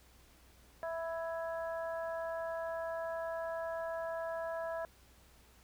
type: harmonic tone with a mistuned harmonic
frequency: 329.6 Hz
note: E4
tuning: in tune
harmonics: 2 / 3 / 4 / 5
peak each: -37 / -45 / -49 / -47 dBFS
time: 0.83-4.85 s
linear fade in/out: 0 ms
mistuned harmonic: 5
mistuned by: +16 cents
effects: added 61 Hz sine -64 dBFS peak until 5.63 s + pink hiss -64 dBFS RMS until 5.63 s